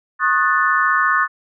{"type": "chord", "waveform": "sine", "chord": "D# half-diminished seventh", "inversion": "third", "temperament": "equal with one note detuned", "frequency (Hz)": [1089.7, 1244.5, 1480, 1760], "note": ["C#6", "D#6", "F#6", "A6"], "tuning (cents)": [-30, 0, 0, 0], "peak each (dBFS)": -19, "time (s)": [0.19, 1.28], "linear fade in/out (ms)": 50, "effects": []}